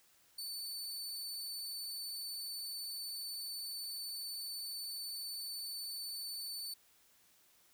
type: tone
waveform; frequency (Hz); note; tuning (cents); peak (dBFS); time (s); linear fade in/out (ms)
sawtooth; 4508; C#8; +28; -38; 0.38-6.74; 5
effects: white hiss -68 dBFS RMS until 7.73 s